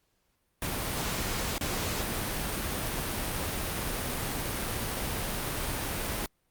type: noise with dropouts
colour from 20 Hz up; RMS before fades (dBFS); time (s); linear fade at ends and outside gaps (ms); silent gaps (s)
pink; -32; 0.62-6.26; 1; 1.581-1.61
effects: pink hiss -74 dBFS RMS until 6.5 s + Opus 48 kbps